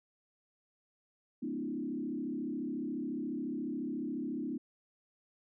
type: tone with frequency modulation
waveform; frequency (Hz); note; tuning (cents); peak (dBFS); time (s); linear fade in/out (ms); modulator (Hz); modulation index
sine; 273.3; C#4; -24; -34; 1.42-4.58; 10; 34.2; 1.7
effects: none